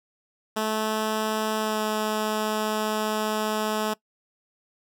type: tone with pitch glide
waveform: 10% pulse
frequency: 217.2 to 215 Hz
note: A3 to A3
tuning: -22 to -40 cents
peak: -16 dBFS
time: 0.56-3.94 s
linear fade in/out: 10 ms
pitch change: -18 cents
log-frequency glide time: 1.58-1.81 s
effects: noise-tail reverb RT60 0.1 s tail -21 dB re dry